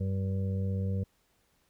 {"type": "harmonic tone", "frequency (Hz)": 96.2, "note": "G2", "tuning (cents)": -32, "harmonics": [1, 2, 4, 5, 6], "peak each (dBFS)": [-29, -35, -50, -42, -51], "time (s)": [0, 1.04], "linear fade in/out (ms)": 10, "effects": ["pink hiss -71 dBFS RMS until 1.69 s"]}